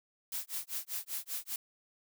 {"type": "noise with tremolo", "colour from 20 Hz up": "blue", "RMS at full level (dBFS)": -36, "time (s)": [0.32, 1.56], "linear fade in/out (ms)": 2, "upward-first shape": "sine", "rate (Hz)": 5.1, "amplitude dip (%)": 100, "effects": []}